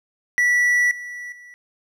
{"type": "tone with level steps", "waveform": "triangle", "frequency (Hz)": 1950, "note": "B6", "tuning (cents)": -23, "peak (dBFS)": [-13, -29, -39], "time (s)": [0.38, 1.54], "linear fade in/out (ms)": 0, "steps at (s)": [0.91, 1.32], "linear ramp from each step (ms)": 2, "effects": []}